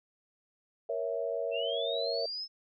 sine chord, A# diminished, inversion none, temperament equal with one note detuned, 468.9 / 554.4 / 659.3 Hz, A#4 / C#5 / E5, +10 / 0 / 0 cents, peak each -35 dBFS, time 0.89-2.26 s, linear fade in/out 5 ms
sine linear sweep, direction up, 2637 to 5260 Hz, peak -35 dBFS, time 1.51-2.48 s, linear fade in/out 50 ms
effects none

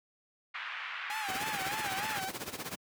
pink band-pass noise, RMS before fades -40 dBFS, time 0.54-2.21 s, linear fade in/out 10 ms, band 1200 to 2800 Hz, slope 24 dB/octave
sawtooth tone with vibrato, 815 Hz, G#5, 33 cents flat, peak -32 dBFS, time 1.1-2.29 s, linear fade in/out 0 ms, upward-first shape sine, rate 3.3 Hz, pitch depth 130 cents each way
pink noise with tremolo, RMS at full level -36 dBFS, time 1.28-2.76 s, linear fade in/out 10 ms, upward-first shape sine, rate 16 Hz, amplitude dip 80%
effects high-pass 150 Hz 12 dB/octave

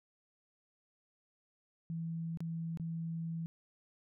sine tone with dropouts, 164.81 Hz, E3, in tune, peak -36 dBFS, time 1.9-3.46 s, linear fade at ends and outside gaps 0 ms, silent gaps 2.373-2.405 / 2.773-2.798 s, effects none

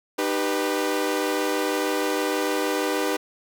sawtooth chord, Eb augmented, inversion none, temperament equal with one note detuned, 305.6 / 392 / 493.9 Hz, Eb4 / G4 / B4, -31 / 0 / 0 cents, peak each -23 dBFS, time 0.18-3.17 s, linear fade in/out 10 ms, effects none

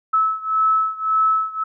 sine beating tone pair, 1300 / 1301.8 Hz, E6 / E6, -24 / -22 cents, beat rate 1.8 Hz, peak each -18 / -20 dBFS, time 0.13-1.64 s, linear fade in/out 10 ms, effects none

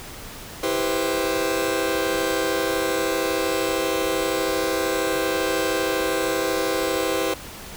sawtooth chord, C major seventh, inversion first, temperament just, 327 / 392.4 / 490.5 / 523.3 Hz, E4 / G4 / B4 / C5, -14 / +2 / -12 / 0 cents, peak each -23 / -23 / -23 / -22 dBFS, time 0.63-7.34 s, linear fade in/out 5 ms, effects pink hiss -38 dBFS RMS until 7.76 s

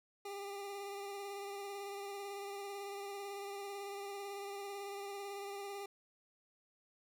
25% pulse tone with vibrato, 400 Hz, G4, 35 cents sharp, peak -39 dBFS, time 0.25-5.86 s, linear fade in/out 5 ms, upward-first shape sine, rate 18 Hz, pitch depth 24 cents each way, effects none

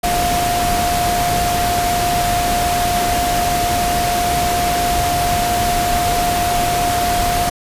sine tone in noise, 705 Hz, F5, 16 cents sharp, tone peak -16 dBFS, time 0.03-7.5 s, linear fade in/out 10 ms, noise pink, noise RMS -20 dBFS, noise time 0.03-7.5 s, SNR +1 dB, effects resampled to 32000 Hz

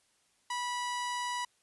sawtooth tone, 979 Hz, B5, 15 cents flat, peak -29 dBFS, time 0.5-1.45 s, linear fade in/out 5 ms, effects white hiss -71 dBFS RMS until 1.62 s + resampled to 24000 Hz

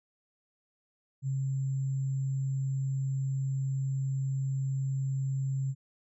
sine tone with sample-and-hold, 135.1 Hz, C#3, 44 cents flat, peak -28 dBFS, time 1.22-5.75 s, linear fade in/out 50 ms, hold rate 7350 Hz, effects resampled to 22050 Hz

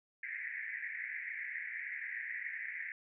white band-pass noise, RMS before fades -42 dBFS, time 0.23-2.92 s, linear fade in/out 2 ms, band 1700 to 2200 Hz, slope 96 dB/octave, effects none

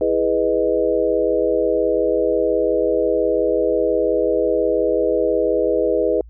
sine chord, E major seventh, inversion none, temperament equal, 329.6 / 415.3 / 493.9 / 622.3 Hz, E4 / G#4 / B4 / D#5, 0 / 0 / 0 / 0 cents, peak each -23 / -20 / -19 / -22 dBFS, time 0.01-6.21 s, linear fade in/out 2 ms, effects added 57 Hz sine -38 dBFS peak until 6.29 s

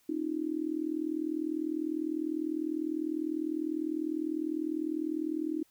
sine tone with amplitude modulation, 311.1 Hz, D#4, in tune, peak -26 dBFS, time 0.09-5.63 s, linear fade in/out 5 ms, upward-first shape sine, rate 40 Hz, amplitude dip 95%, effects white hiss -68 dBFS RMS until 5.7 s

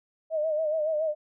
sine tone with vibrato, 622.3 Hz, D#5, in tune, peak -24 dBFS, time 0.3-1.15 s, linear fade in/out 50 ms, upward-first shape sine, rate 7.1 Hz, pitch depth 68 cents each way, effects none

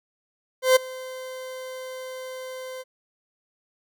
40% pulse tone with ADSR envelope, 516 Hz, C5, 24 cents flat, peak -11 dBFS, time 0.62-2.84 s, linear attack 140 ms, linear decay 12 ms, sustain -22 dB, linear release 33 ms, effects none

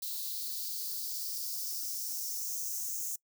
violet noise with high-pass filter sweep, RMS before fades -37 dBFS, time 0.02-3.16 s, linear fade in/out 5 ms, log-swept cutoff 4000 to 6600 Hz, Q 4.4, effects noise-tail reverb RT60 0.1 s tail -24 dB re dry

